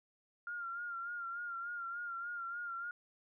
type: tone with vibrato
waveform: sine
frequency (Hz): 1396.9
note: F6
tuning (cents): 0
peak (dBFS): -39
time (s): 0.47-2.91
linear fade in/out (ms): 2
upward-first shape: sine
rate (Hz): 3.4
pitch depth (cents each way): 45
effects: none